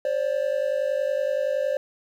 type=tone pair together; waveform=triangle; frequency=532.3 / 583 Hz; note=C5 / D5; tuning=+30 / -13 cents; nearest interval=major second; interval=157 cents; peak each=-23 / -23 dBFS; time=0.05-1.77 s; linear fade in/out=2 ms; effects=9-bit